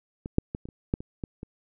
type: clicks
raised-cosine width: 3 ms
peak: -21 / -7 / -18 / -26 / -29 / -11 / -25 / -19 / -24 dBFS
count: 9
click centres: 0.259 / 0.384 / 0.549 / 0.655 / 0.688 / 0.939 / 1.005 / 1.238 / 1.431 s
effects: none